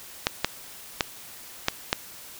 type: clicks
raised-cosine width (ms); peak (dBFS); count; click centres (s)
0.2; -3; 5; 0.269 / 0.446 / 1.008 / 1.684 / 1.929
effects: white hiss -44 dBFS RMS until 2.39 s